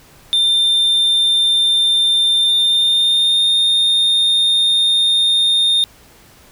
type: tone with pitch glide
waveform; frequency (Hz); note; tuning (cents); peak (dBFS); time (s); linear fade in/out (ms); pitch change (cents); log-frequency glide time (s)
triangle; 3590 to 3655; A7 to A#7; +34 to -35; -10; 0.33-5.84; 0; +31; 2.38-3.5
effects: pink hiss -46 dBFS RMS until 6.51 s